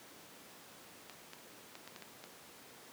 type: clicks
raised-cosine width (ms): 0.2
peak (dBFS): -30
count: 7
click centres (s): 1.097 / 1.334 / 1.754 / 1.876 / 1.962 / 2.023 / 2.24
effects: pink hiss -55 dBFS RMS until 2.92 s + high-pass 200 Hz 12 dB/octave